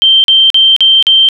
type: tone bursts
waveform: sine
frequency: 3136 Hz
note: G7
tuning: in tune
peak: -3 dBFS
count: 5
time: 0.02-1.288 s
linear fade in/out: 0 ms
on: 220 ms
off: 42 ms
effects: none